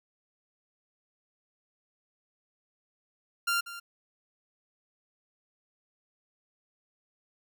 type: tone with echo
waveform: sawtooth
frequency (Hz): 1390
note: F6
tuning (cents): -9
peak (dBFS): -22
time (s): 3.47-3.61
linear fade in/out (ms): 10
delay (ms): 190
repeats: 1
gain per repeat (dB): -14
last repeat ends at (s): 3.8
effects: none